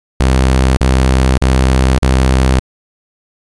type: tone bursts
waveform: sawtooth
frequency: 65 Hz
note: C2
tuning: 11 cents flat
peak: -4 dBFS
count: 4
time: 0.2-2.594 s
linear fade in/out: 0 ms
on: 570 ms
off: 38 ms
effects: resampled to 24000 Hz + 7-bit